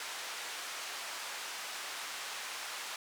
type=band-pass noise; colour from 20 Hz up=pink; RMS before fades=-42 dBFS; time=0-2.96 s; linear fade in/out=2 ms; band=990 to 8500 Hz; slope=12 dB/octave; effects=none